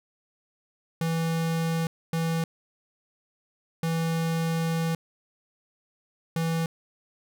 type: tone bursts at uneven times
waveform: square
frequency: 164.3 Hz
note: E3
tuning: 5 cents flat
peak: -25 dBFS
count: 4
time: 1.01-1.87 / 2.13-2.44 / 3.83-4.95 / 6.36-6.66 s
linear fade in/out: 2 ms
effects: none